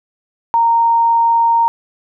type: tone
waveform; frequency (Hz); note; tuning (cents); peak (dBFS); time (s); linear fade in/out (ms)
sine; 926; A#5; -12; -9; 0.54-1.68; 0
effects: none